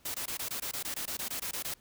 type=noise bursts; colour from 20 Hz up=white; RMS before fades=-36 dBFS; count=15; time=0.05-1.74 s; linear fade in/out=5 ms; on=94 ms; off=20 ms; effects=pink hiss -64 dBFS RMS until 1.8 s